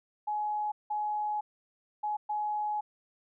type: tone bursts at uneven times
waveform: sine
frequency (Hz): 842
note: G#5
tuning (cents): +24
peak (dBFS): -29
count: 4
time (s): 0.27-0.72 / 0.9-1.41 / 2.03-2.17 / 2.29-2.81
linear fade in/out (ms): 10
effects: none